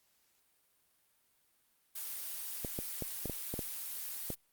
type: noise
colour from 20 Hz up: blue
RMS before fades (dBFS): -41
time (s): 1.95-4.35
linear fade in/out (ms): 10
type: clicks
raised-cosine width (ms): 2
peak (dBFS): -24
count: 8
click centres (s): 2.648 / 2.789 / 3.023 / 3.257 / 3.297 / 3.54 / 3.592 / 4.303
effects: white hiss -73 dBFS RMS until 4.52 s + Opus 48 kbps